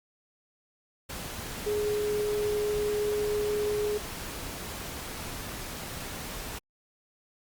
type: tone in noise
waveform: sine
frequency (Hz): 418.1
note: G#4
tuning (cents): +12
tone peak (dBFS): -26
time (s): 1.66-3.98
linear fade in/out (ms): 10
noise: pink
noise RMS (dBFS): -38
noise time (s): 1.09-6.59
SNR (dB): +9
effects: Opus 48 kbps